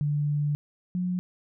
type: tone pair in turn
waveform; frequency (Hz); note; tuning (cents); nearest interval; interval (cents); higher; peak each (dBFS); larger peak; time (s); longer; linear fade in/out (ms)
sine; 146.83 / 180.56; D3 / F#3; 0 / -42; major third; 358; second; -23 / -25; first; 0.01-0.55 / 0.95-1.19; first; 0
effects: none